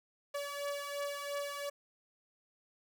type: beating tone pair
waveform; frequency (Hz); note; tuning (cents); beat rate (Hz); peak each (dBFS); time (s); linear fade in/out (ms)
sawtooth; 570 / 572.9; C#5 / D5; +48 / -43; 2.9; -35 / -38; 0.34-1.7; 10
effects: none